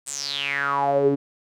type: tone with band-pass filter sweep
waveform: sawtooth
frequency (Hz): 140.9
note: C#3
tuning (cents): +29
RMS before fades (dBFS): -23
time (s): 0.06-1.16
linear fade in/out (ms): 20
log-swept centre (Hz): 8600 to 310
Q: 8.3
effects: none